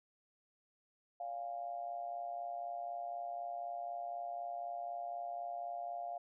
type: tone with amplitude modulation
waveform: sine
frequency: 698.5 Hz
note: F5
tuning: in tune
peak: -36 dBFS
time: 1.2-6.18 s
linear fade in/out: 5 ms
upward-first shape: sine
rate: 124 Hz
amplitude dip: 70%
effects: none